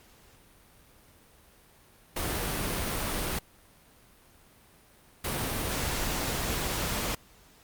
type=noise bursts at uneven times; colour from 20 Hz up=pink; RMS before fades=-31 dBFS; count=2; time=2.16-3.39 / 5.24-7.15 s; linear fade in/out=5 ms; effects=pink hiss -58 dBFS RMS until 7.63 s + Opus 48 kbps